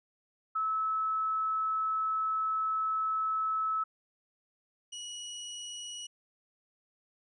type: tone pair in turn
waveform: sine / 25% pulse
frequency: 1300 / 2918 Hz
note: E6 / F#7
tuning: -24 / -25 cents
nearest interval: octave + major second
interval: 1399 cents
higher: second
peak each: -28 / -36 dBFS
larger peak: first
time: 0.55-3.84 / 4.92-6.07 s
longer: first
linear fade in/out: 10 ms
effects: resampled to 22050 Hz